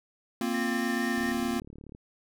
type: chord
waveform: square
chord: Bb suspended second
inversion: none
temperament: equal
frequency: 233.1 / 261.6 / 349.2 Hz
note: Bb3 / C4 / F4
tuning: 0 / 0 / 0 cents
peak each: -31 / -33 / -35 dBFS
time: 0.41-1.6 s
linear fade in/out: 2 ms
type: tone with vibrato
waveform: triangle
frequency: 1817 Hz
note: A#6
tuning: 45 cents flat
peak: -32 dBFS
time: 0.54-1.32 s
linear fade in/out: 5 ms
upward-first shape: sine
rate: 4.3 Hz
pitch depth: 17 cents each way
type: click train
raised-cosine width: 3 ms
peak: -33 dBFS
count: 29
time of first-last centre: 1.18-1.949 s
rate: 36.4 Hz
effects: none